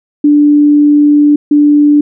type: tone bursts at uneven times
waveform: sine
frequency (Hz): 293.7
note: D4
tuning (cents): 0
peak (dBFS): -3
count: 2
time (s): 0.24-1.36 / 1.51-2.01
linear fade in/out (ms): 5
effects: none